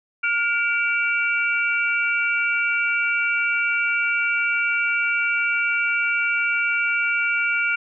sine tone cluster, 1419 / 2313 / 2740 Hz, F6 / D7 / F7, +27 / -27 / -34 cents, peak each -22 / -22 / -28 dBFS, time 0.23-7.76 s, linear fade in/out 10 ms, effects none

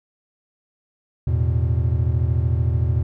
triangle chord, E suspended fourth, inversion none, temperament equal, 82.41 / 110 / 123.47 Hz, E2 / A2 / B2, 0 / 0 / 0 cents, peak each -18 / -21 / -20 dBFS, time 1.27-3.03 s, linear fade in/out 5 ms, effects none

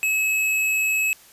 sine tone with hard clipping, 2578 Hz, E7, 39 cents flat, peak -20 dBFS, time 0.03-1.13 s, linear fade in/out 0 ms, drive 17 dB, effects white hiss -50 dBFS RMS until 1.32 s + resampled to 32000 Hz

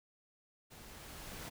pink noise with level ramp, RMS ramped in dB -55 to -45 dBFS, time 0.7-1.5 s, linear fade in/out 20 ms, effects none

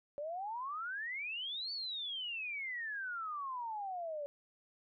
sine exponential two-way sweep, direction up then down, 564 to 4550 to 564 Hz, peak -38 dBFS, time 0.18-4.26 s, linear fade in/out 0 ms, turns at 1.72 s, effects none

